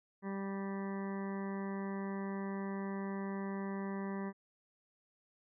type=harmonic tone; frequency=196 Hz; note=G3; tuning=in tune; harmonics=1 / 2 / 3 / 4 / 5 / 6 / 8 / 9 / 10; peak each=-38 / -44 / -51 / -53 / -49 / -53 / -58 / -55 / -55 dBFS; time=0.22-4.33 s; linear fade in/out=50 ms; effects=none